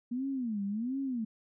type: tone with vibrato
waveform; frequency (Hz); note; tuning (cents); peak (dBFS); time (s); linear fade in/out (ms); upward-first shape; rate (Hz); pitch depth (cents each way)
sine; 233.1; A#3; 0; -31; 0.11-1.25; 10; sine; 1.4; 280
effects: none